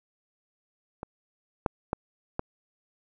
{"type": "clicks", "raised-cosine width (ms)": 1, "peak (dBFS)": [-21, -10, -12, -14], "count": 4, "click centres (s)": [1.031, 1.662, 1.931, 2.394], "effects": []}